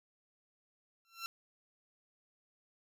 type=tone with exponential growth; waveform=15% pulse; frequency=1354 Hz; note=E6; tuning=46 cents sharp; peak=-29 dBFS; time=1.05-1.26 s; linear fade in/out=0 ms; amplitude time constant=44 ms; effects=none